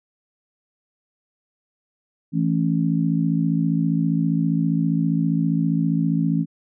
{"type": "chord", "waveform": "sine", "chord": "A major", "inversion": "second", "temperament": "just", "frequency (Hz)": [165, 220, 275], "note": ["E3", "A3", "C#4"], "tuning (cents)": [2, 0, -14], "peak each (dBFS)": [-20, -24, -23], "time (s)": [2.32, 6.46], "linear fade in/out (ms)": 50, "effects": []}